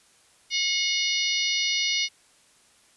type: harmonic tone with a mistuned harmonic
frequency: 725 Hz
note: F#5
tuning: 35 cents flat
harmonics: 3 / 4 / 5 / 6 / 7 / 8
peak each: -28 / -29 / -30 / -31 / -31 / -32 dBFS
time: 0.5-2.09 s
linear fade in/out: 50 ms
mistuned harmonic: 7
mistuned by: -30 cents
effects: white hiss -59 dBFS RMS until 2.96 s + resampled to 24000 Hz